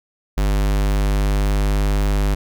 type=tone; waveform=square; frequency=50.1 Hz; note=G1; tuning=38 cents sharp; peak=-16 dBFS; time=0.37-2.35 s; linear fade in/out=10 ms; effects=none